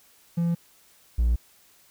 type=tone pair in turn; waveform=triangle; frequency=170 / 58.6 Hz; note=F3 / A#1; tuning=-46 / +10 cents; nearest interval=octave + tritone; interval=1844 cents; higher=first; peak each=-19 / -16 dBFS; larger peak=second; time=0.37-0.55 / 1.18-1.36 s; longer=neither; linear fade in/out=10 ms; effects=tanh soft clip ceiling -12 dBFS + white hiss -58 dBFS RMS until 1.9 s